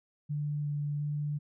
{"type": "tone with vibrato", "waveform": "sine", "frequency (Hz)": 146.83, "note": "D3", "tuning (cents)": 0, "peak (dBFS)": -30, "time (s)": [0.29, 1.39], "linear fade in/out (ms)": 20, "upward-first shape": "square", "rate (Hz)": 1.4, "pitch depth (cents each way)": 8, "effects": []}